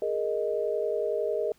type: chord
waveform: sine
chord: Ab suspended second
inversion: none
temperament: equal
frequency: 415.3 / 466.2 / 622.3 Hz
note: Ab4 / Bb4 / Eb5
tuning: 0 / 0 / 0 cents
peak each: -30 dBFS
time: 0.02-1.52 s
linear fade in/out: 2 ms
effects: pink hiss -63 dBFS RMS until 1.58 s